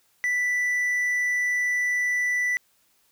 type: tone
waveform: triangle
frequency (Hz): 1975.5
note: B6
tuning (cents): 0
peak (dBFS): -20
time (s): 0.24-2.57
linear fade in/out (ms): 0
effects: white hiss -65 dBFS RMS until 3.11 s